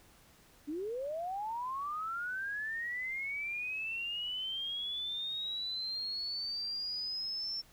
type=linear sweep; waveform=sine; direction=up; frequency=278.9 to 5420 Hz; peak=-35 dBFS; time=0.67-7.62 s; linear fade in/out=20 ms; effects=pink hiss -62 dBFS RMS until 7.72 s